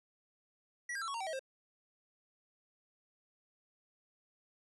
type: tone with pitch steps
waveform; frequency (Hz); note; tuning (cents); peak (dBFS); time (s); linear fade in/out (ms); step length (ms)
square; 1935 / 1608.4 / 1337 / 1111.4 / 923.8 / 767.9 / 638.3 / 530.6; B6 / G6 / E6 / C#6 / A#5 / G5 / D#5 / C5; -36 / +44 / +24 / +4 / -16 / -36 / +44 / +24; -38; 0.89-1.394; 5; 63
effects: resampled to 24000 Hz